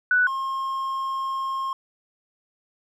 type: tone pair in turn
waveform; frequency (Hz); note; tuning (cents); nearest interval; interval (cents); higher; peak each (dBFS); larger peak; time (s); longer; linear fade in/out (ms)
sine / triangle; 1484 / 1070.8; F#6 / C6; +5 / +40; tritone; 565; first; -16 / -23; first; 0.11-0.27 / 0.27-1.73; second; 2
effects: none